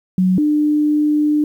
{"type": "tone pair in turn", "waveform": "sine", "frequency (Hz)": [185, 299.4], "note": ["F#3", "D4"], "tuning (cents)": [0, 33], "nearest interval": "minor sixth", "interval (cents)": 833, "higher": "second", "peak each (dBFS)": [-11, -12], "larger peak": "first", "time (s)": [[0.18, 0.38], [0.38, 1.44]], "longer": "second", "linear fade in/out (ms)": 2, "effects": ["8-bit"]}